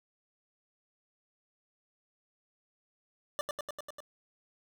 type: tone with echo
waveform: 25% pulse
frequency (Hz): 590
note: D5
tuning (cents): +8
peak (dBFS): -27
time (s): 3.39-3.41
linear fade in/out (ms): 0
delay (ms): 99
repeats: 6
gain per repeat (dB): -2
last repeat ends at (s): 4.004
effects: none